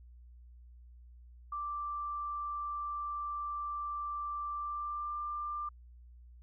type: tone with pitch glide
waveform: sine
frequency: 1174.7 to 1188.3 Hz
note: D6 to D6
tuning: 0 to +20 cents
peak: -35 dBFS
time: 1.52-5.69 s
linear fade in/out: 5 ms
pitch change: +20 cents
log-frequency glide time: 4.54-5.16 s
effects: added 60 Hz sine -52 dBFS peak until 6.42 s